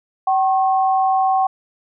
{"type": "tone pair together", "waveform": "sine", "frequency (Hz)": [764, 1083.4], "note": ["G5", "C#6"], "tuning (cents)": [-45, -40], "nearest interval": "tritone", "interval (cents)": 605, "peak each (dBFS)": [-14, -22], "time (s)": [0.27, 1.47], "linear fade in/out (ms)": 5, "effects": []}